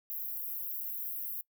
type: high-pass noise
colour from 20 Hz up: pink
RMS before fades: -38 dBFS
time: 0.1-1.41 s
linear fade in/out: 0 ms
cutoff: 12000 Hz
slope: 96 dB/octave
effects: noise-tail reverb RT60 0.1 s tail -23 dB re dry